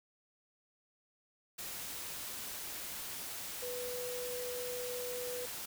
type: tone in noise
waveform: sine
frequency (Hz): 493.9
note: B4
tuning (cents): 0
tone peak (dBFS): -39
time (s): 3.62-5.46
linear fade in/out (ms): 10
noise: white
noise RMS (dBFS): -43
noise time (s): 1.58-5.66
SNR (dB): +1
effects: none

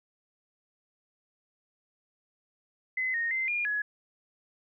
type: tone with pitch steps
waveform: sine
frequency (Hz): 2036 / 1855 / 2075 / 2418 / 1685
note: C7 / A#6 / C7 / D7 / G#6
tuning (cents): -48 / -9 / -15 / +50 / +25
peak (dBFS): -27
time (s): 2.97-3.82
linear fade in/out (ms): 5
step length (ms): 170
effects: none

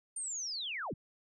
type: linear sweep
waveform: sine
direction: down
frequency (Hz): 9040 to 64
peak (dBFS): -36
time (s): 0.16-0.94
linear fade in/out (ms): 5
effects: none

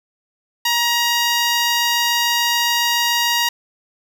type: tone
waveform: 10% pulse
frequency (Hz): 947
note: A#5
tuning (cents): +27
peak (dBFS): -7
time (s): 0.65-3.49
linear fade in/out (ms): 5
effects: none

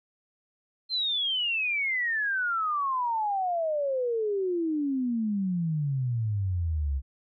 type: exponential sweep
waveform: sine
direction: down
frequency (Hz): 4186 to 65.41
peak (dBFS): -25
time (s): 0.89-7.02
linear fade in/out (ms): 50
effects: none

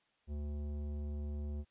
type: tone with tanh clipping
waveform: sine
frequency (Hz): 73.42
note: D2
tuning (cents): 0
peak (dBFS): -39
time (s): 0.27-1.65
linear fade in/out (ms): 50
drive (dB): 14
effects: white hiss -75 dBFS RMS until 1.7 s + resampled to 8000 Hz

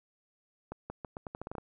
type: accelerating click train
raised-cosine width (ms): 1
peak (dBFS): -25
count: 11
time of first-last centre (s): 0.72-1.583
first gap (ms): 180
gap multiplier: 0.82
effects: none

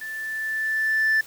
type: tone with level ramp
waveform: sine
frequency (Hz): 1760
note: A6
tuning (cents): 0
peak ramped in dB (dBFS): -31 to -14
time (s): 0.01-1.21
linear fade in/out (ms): 5
effects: tanh soft clip ceiling -16 dBFS + white hiss -46 dBFS RMS until 1.26 s

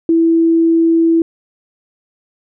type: tone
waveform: sine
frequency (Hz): 330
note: E4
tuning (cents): +2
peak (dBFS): -8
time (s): 0.09-1.22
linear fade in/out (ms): 2
effects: none

